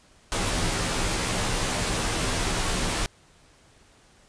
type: noise with comb filter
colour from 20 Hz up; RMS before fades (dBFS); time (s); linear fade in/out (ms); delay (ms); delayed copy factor
pink; -26; 0.32-3.06; 0; 14; -0.85
effects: pink hiss -57 dBFS RMS until 4.28 s + resampled to 22050 Hz